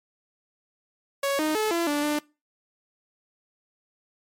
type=tone with pitch steps; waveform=sawtooth; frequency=556 / 309 / 431.7 / 338.6 / 292.3 / 297.3 Hz; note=C#5 / D#4 / A4 / E4 / D4 / D4; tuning=+5 / -12 / -33 / +46 / -8 / +21 cents; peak=-19 dBFS; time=1.23-2.19 s; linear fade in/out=5 ms; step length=160 ms; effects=noise-tail reverb RT60 0.3 s tail -24 dB re dry + MP3 64 kbps